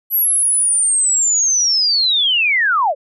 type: linear sweep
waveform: sine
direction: down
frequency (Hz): 11840 to 514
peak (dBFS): -12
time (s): 0.1-2.95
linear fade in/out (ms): 50
effects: none